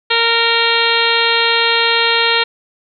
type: harmonic tone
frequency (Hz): 462.8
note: A#4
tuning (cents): -13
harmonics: 1 / 2 / 3 / 4 / 5 / 6 / 7 / 8 / 9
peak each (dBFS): -20 / -20 / -20 / -20 / -20 / -20 / -20 / -20 / -20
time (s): 0.1-2.44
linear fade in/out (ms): 10
effects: none